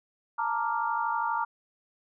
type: chord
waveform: sine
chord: Bb major seventh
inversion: third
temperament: equal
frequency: 880 / 932.3 / 1174.7 / 1396.9 Hz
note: A5 / Bb5 / D6 / F6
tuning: 0 / 0 / 0 / 0 cents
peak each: -33 / -29 / -33 / -34 dBFS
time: 0.38-1.45 s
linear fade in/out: 10 ms
effects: none